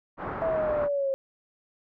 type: low-pass noise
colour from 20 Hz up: white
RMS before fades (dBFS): -34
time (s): 0.17-0.89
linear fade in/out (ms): 50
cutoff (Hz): 1300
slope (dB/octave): 24
type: exponential sweep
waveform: sine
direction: down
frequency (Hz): 659.3 to 535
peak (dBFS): -24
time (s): 0.42-1.14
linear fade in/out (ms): 0
effects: none